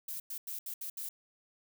violet noise bursts at uneven times, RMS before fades -40 dBFS, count 6, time 0.08-0.2 / 0.3-0.38 / 0.47-0.59 / 0.66-0.74 / 0.81-0.9 / 0.97-1.09 s, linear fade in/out 5 ms, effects none

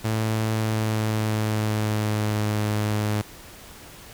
sawtooth tone with pitch glide, 110 to 105.82 Hz, A2 to G#2, 0 to +33 cents, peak -18 dBFS, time 0.04-3.22 s, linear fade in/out 10 ms, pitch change -67 cents, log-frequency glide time 0.53-2.47 s, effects pink hiss -44 dBFS RMS until 4.13 s

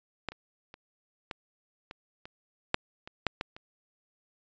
clicks, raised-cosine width 0.3 ms, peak -16 / -29 / -30 / -20 / -26 / -28 / -7 / -27 / -9 / -16 / -29 dBFS, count 11, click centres 0.287 / 0.32 / 0.741 / 1.312 / 1.911 / 2.255 / 2.744 / 3.075 / 3.267 / 3.411 / 3.565 s, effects resampled to 16000 Hz

